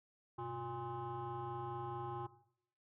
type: tone with frequency modulation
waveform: sine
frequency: 587.3 Hz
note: D5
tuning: in tune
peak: -39 dBFS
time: 0.38-2.27 s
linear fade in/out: 10 ms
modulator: 230 Hz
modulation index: 2.3
effects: noise-tail reverb RT60 0.7 s tail -18 dB re dry + tanh soft clip ceiling -37 dBFS

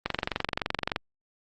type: click train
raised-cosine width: 0.3 ms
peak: -10 dBFS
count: 22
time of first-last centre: 0.06-0.961 s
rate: 23.3 Hz
effects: Opus 24 kbps

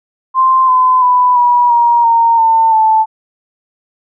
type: tone with pitch steps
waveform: sine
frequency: 1045 / 1019.4 / 994.4 / 970 / 946.2 / 923 / 900.3 / 878.2 Hz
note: C6 / C6 / B5 / B5 / A#5 / A#5 / A5 / A5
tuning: -2 / -45 / +12 / -31 / +26 / -17 / +39 / -4 cents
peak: -6 dBFS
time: 0.34-3.06 s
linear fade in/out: 50 ms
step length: 340 ms
effects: none

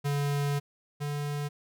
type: tone pair in turn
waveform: square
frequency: 143.1 / 145.52 Hz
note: D3 / D3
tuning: -45 / -16 cents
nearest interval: unison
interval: 29 cents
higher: second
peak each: -27 / -31 dBFS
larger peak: first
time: 0.04-0.6 / 1-1.49 s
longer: first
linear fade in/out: 20 ms
effects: none

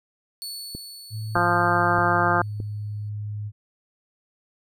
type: tone with exponential decay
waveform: sawtooth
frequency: 4435 Hz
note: C#8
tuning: in tune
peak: -28 dBFS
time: 0.42-3.09 s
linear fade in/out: 0 ms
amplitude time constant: 580 ms
type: click train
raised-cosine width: 3 ms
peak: -21 dBFS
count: 4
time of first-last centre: 0.75-2.602 s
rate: 1.62 Hz
type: tone with pitch glide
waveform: sine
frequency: 108.4 to 104.65 Hz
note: A2 to G#2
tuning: -25 to +14 cents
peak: -28 dBFS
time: 1.1-3.52 s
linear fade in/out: 50 ms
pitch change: -61 cents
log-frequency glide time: 1.31-2.52 s
type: harmonic tone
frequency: 174.61 Hz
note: F3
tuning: in tune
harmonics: 1 / 2 / 3 / 4 / 5 / 6 / 7 / 8 / 9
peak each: -30 / -28 / -30 / -25 / -26 / -29 / -24 / -27 / -26 dBFS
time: 1.35-2.42 s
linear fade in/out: 5 ms
effects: none

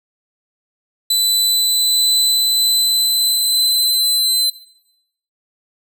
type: tone with pitch glide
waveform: sawtooth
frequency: 4000 to 4051 Hz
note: B7 to B7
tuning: +21 to +43 cents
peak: -10 dBFS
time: 1.1-4.5 s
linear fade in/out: 5 ms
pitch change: +22 cents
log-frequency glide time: 1.47-4.16 s
effects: noise-tail reverb RT60 0.8 s tail -17 dB re dry

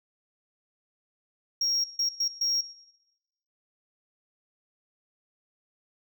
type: tone bursts at uneven times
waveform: sine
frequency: 5588 Hz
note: F8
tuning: in tune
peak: -21 dBFS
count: 4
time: 1.61-1.84 / 1.99-2.09 / 2.2-2.28 / 2.41-2.61 s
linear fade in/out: 5 ms
effects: noise-tail reverb RT60 1.0 s tail -19 dB re dry + tanh soft clip ceiling -22 dBFS

